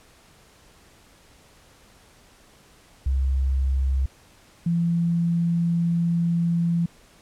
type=tone pair in turn; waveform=sine; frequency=66.6 / 169.72 Hz; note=C2 / F3; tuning=+31 / -49 cents; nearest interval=octave + major third; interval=1620 cents; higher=second; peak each=-19 dBFS; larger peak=neither; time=3.06-4.06 / 4.66-6.86 s; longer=second; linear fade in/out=5 ms; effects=pink hiss -54 dBFS RMS until 7.21 s + low-pass 11000 Hz 12 dB/octave